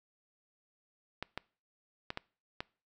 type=clicks; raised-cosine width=0.3 ms; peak=-20 dBFS; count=5; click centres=1.226 / 1.376 / 2.104 / 2.174 / 2.605 s; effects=noise-tail reverb RT60 0.4 s tail -24 dB re dry